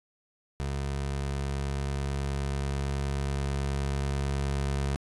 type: tone with level ramp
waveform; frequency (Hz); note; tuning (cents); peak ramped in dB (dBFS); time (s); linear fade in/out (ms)
25% pulse; 69.3; C#2; 0; -26 to -23; 0.6-4.96; 0
effects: resampled to 24000 Hz